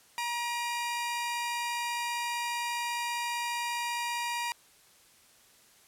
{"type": "tone pair together", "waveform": "sawtooth", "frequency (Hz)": [951, 2405], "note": ["A#5", "D7"], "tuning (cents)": [34, 41], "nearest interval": "octave + major third", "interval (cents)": 1607, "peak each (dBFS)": [-28, -34], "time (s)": [0.18, 4.52], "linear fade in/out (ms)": 0, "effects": ["white hiss -60 dBFS RMS until 5.87 s", "low-pass 12000 Hz 12 dB/octave"]}